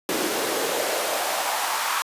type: noise with high-pass filter sweep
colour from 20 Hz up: pink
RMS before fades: -25 dBFS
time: 0.09-2.02 s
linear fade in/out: 0 ms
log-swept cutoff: 310 to 1100 Hz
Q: 2.6
effects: resampled to 32000 Hz